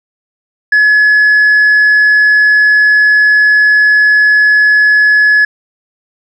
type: tone with tanh clipping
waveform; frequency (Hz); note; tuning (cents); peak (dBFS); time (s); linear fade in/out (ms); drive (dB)
sine; 1700; G#6; +40; -5; 0.72-5.45; 5; 1
effects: none